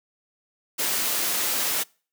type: noise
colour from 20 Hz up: white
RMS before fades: -25 dBFS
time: 0.78-1.84 s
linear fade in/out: 20 ms
effects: noise-tail reverb RT60 0.4 s tail -26 dB re dry + high-pass 200 Hz 12 dB/octave